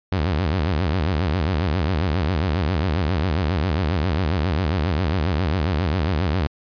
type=tone with vibrato; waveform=sawtooth; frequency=83.8 Hz; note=E2; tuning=29 cents sharp; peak=-15 dBFS; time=0.12-6.47 s; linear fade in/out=0 ms; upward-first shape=sine; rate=7.4 Hz; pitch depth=260 cents each way; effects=resampled to 11025 Hz